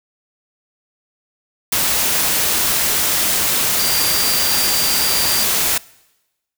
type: tone in noise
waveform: sine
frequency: 4727 Hz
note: D8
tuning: 10 cents sharp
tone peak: -21 dBFS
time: 3.79-5.44 s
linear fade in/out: 5 ms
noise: white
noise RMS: -17 dBFS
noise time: 1.72-5.78 s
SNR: -7 dB
effects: noise-tail reverb RT60 1.0 s tail -23 dB re dry